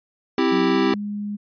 square chord, C major, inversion none, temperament equal, 261.6 / 329.6 / 392 Hz, C4 / E4 / G4, 0 / 0 / 0 cents, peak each -22 dBFS, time 0.38-0.94 s, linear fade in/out 2 ms
sine tone with pitch glide, 186.8 to 206.1 Hz, F#3 to G#3, +17 to -13 cents, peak -25 dBFS, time 0.51-1.37 s, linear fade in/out 20 ms, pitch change +170 cents, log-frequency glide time 0.66-0.99 s
effects resampled to 11025 Hz

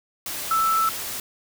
sine tone in noise, 1320 Hz, E6, 2 cents sharp, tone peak -18 dBFS, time 0.51-0.89 s, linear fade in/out 2 ms, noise white, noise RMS -31 dBFS, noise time 0.26-1.2 s, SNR +10 dB, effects none

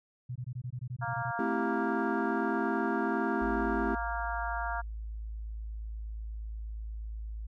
sine tone bursts, 124.5 Hz, B2, 14 cents sharp, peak -34 dBFS, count 12, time 0.29-1.314 s, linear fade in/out 10 ms, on 67 ms, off 20 ms
harmonic tone, 233.1 Hz, A#3, in tune, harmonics 3 / 4 / 5 / 6 / 7, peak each -37 / -37 / -42 / -38 / -41 dBFS, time 1.01-4.82 s, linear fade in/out 20 ms
triangle chord, A minor seventh, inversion none, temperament equal, 220 / 261.6 / 329.6 / 392 Hz, A3 / C4 / E4 / G4, 0 / 0 / 0 / 0 cents, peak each -33 dBFS, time 1.39-3.95 s, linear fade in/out 2 ms
sine tone, 54.2 Hz, A1, 25 cents flat, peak -36 dBFS, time 3.41-7.47 s, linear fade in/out 10 ms
effects none

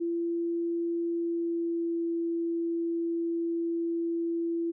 sine tone with pitch glide, 339 to 335.9 Hz, E4 to E4, +49 to +33 cents, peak -27 dBFS, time 0-4.72 s, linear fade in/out 20 ms, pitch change -16 cents, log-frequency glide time 1.06-2.06 s, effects none

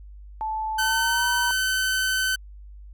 sine tone with pitch glide, 873 to 957.5 Hz, A5 to A#5, -14 to +46 cents, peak -25 dBFS, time 0.41-1.51 s, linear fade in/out 0 ms, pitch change +160 cents, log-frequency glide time 0.79-1.26 s
sawtooth tone, 1524 Hz, G6, 49 cents flat, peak -18 dBFS, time 0.78-2.36 s, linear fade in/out 10 ms
effects added 50 Hz sine -40 dBFS peak until 2.93 s

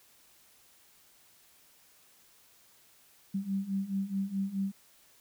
sine beating tone pair, 192.4 / 197.1 Hz, G3 / G3, -32 / +10 cents, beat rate 4.7 Hz, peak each -35 / -32 dBFS, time 3.34-4.72 s, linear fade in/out 10 ms, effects white hiss -62 dBFS RMS until 5.2 s

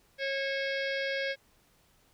harmonic tone with a mistuned harmonic, 546 Hz, C#5, 26 cents flat, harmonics 1 / 3 / 4 / 5 / 6 / 7 / 8 / 9 / 10, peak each -33 / -35 / -37 / -45 / -42 / -48 / -48 / -46 / -51 dBFS, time 0.18-1.36 s, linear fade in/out 50 ms, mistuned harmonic 5, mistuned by -77 cents, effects pink hiss -66 dBFS RMS until 2.13 s

